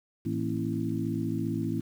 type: harmonic tone with a mistuned harmonic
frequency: 55 Hz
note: A1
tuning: in tune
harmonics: 2 / 3 / 4 / 5 / 6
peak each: -34 / -34 / -34 / -34 / -34 dBFS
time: 0.25-1.81 s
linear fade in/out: 10 ms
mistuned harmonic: 4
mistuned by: +94 cents
effects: 9-bit